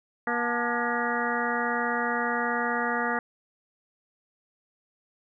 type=harmonic tone with a mistuned harmonic; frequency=238.8 Hz; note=A#3; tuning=42 cents sharp; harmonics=1 / 2 / 3 / 4 / 5 / 6 / 7 / 8; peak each=-33 / -33 / -33 / -33 / -33 / -33 / -33 / -33 dBFS; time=0.27-3.19 s; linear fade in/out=2 ms; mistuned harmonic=4; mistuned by=-140 cents; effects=none